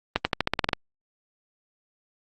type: accelerating click train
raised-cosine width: 0.3 ms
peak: -5 dBFS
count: 10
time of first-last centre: 0.16-0.732 s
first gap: 90 ms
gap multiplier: 0.91
effects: Opus 24 kbps